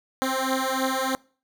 10% pulse beating tone pair, 261.6 / 264.8 Hz, C4 / C4, 0 / +21 cents, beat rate 3.2 Hz, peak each -18 / -18 dBFS, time 0.22-1.15 s, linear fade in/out 0 ms, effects noise-tail reverb RT60 0.4 s tail -24 dB re dry

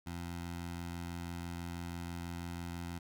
15% pulse tone with notch filter, 86.1 Hz, F2, 24 cents flat, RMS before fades -42 dBFS, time 0.06-2.99 s, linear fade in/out 10 ms, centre 420 Hz, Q 1.7, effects none

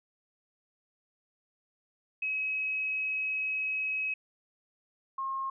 sine tone pair in turn, 2554 / 1073.8 Hz, D#7 / C6, +45 / +45 cents, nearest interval octave + minor third, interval 1500 cents, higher first, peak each -29 / -31 dBFS, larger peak first, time 2.22-4.14 / 5.18-5.5 s, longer first, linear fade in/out 5 ms, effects none

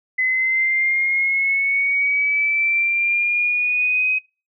sine linear sweep, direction up, 2026 to 2527 Hz, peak -16 dBFS, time 0.18-4.19 s, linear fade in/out 10 ms, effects noise-tail reverb RT60 0.3 s tail -24 dB re dry

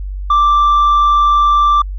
sine tone, 1174.7 Hz, D6, in tune, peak -5 dBFS, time 0.3-1.82 s, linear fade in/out 5 ms, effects tanh soft clip ceiling -7 dBFS + added 48 Hz sine -20 dBFS peak until 1.98 s

